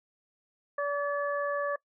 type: harmonic tone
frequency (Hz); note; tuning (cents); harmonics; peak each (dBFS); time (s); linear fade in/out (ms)
574; D5; -40; 1 / 2 / 3; -30 / -33 / -35; 0.78-1.76; 5
effects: noise-tail reverb RT60 0.1 s tail -23 dB re dry